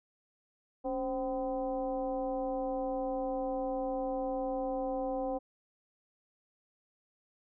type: tone with frequency modulation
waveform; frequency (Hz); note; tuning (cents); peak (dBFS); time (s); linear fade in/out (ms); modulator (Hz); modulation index
sine; 523.3; C5; 0; -31; 0.84-5.39; 20; 247; 1.1
effects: none